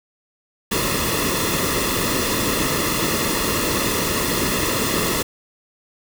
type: noise with comb filter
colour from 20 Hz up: pink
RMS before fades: -21 dBFS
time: 0.71-5.23 s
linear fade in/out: 10 ms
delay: 1.3 ms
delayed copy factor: -0.7
effects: none